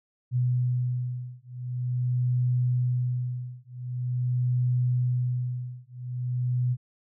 sine beating tone pair, 124.1 / 124.55 Hz, B2 / B2, +9 / +15 cents, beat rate 0.45 Hz, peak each -27 dBFS, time 0.31-6.77 s, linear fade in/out 50 ms, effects none

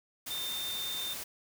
sine tone in noise, 3612 Hz, A7, 45 cents sharp, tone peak -35 dBFS, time 0.3-1.14 s, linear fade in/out 10 ms, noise white, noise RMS -40 dBFS, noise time 0.26-1.24 s, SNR +2 dB, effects none

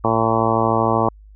harmonic tone, 113 Hz, A2, 47 cents sharp, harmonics 1 / 2 / 3 / 4 / 5 / 6 / 7 / 8 / 9 / 10, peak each -24 / -24 / -24 / -24 / -24 / -24 / -24 / -24 / -24 / -24 dBFS, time 0.04-1.09 s, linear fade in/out 5 ms, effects added 51 Hz sine -41 dBFS peak until 1.35 s

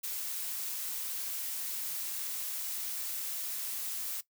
blue noise, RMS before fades -37 dBFS, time 0.03-4.21 s, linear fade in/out 10 ms, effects noise-tail reverb RT60 0.1 s tail -17 dB re dry

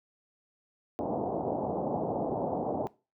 white low-pass noise, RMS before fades -31 dBFS, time 0.99-2.87 s, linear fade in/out 0 ms, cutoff 830 Hz, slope 48 dB/octave, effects noise-tail reverb RT60 0.3 s tail -20 dB re dry + high-pass 150 Hz 12 dB/octave

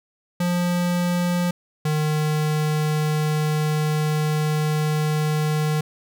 square tone pair in turn, 176.2 / 152.89 Hz, F3 / D#3, +16 / -30 cents, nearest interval major second, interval 246 cents, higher first, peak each -20 dBFS, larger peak neither, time 0.4-1.51 / 1.85-5.81 s, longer second, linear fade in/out 5 ms, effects none

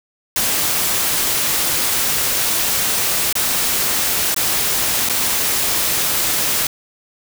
white noise with dropouts, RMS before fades -18 dBFS, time 0.36-6.67 s, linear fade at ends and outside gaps 2 ms, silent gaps 3.327-3.353 / 4.345-4.363 / 5.089-5.096 s, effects none

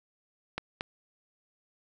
clicks, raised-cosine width 0.3 ms, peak -16 dBFS, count 2, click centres 0.58 / 0.809 s, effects none

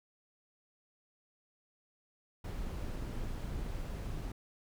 brown noise, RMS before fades -39 dBFS, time 2.44-4.32 s, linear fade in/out 5 ms
click train, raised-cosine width 3 ms, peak -34 dBFS, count 15, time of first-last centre 2.67-3.663 s, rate 14.1 Hz
effects none

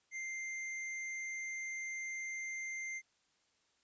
square tone, 2093 Hz, C7, in tune, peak -40 dBFS, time 0.11-3.02 s, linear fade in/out 50 ms, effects white hiss -75 dBFS RMS until 3.83 s + resampled to 16000 Hz

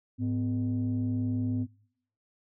sine tone pair together, 106.12 / 252.4 Hz, G#2 / B3, +38 / +38 cents, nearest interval octave + minor third, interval 1500 cents, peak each -28 dBFS, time 0.18-1.67 s, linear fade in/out 50 ms, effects noise-tail reverb RT60 0.7 s tail -24 dB re dry + tanh soft clip ceiling -22 dBFS

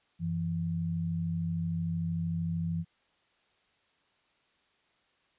sine tone pair together, 93.6 / 166.78 Hz, F#2 / E3, +20 / +21 cents, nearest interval minor seventh, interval 1001 cents, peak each -36 / -30 dBFS, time 0.19-2.85 s, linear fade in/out 50 ms, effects white hiss -70 dBFS RMS until 5.38 s + resampled to 8000 Hz

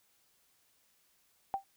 sine tone with exponential decay, 784 Hz, G5, in tune, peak -26 dBFS, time 1.54-1.64 s, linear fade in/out 0 ms, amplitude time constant 21 ms, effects white hiss -71 dBFS RMS until 1.76 s

